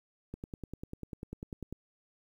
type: click train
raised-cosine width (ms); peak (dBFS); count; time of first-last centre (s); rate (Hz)
3; -27; 15; 0.34-1.726; 10.1
effects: 10-bit